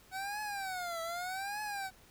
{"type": "tone with vibrato", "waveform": "25% pulse", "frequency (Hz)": 748, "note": "F#5", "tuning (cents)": 19, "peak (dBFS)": -33, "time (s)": [0.11, 1.91], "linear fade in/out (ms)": 50, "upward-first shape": "triangle", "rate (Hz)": 0.83, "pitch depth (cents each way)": 230, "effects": ["pink hiss -61 dBFS RMS until 2.1 s"]}